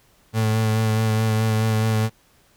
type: tone with vibrato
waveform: 35% pulse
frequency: 110.1 Hz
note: A2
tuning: 2 cents sharp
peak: -16 dBFS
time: 0.33-2.1 s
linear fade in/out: 50 ms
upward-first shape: sine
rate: 4.7 Hz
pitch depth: 21 cents each way
effects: pink hiss -58 dBFS RMS until 2.56 s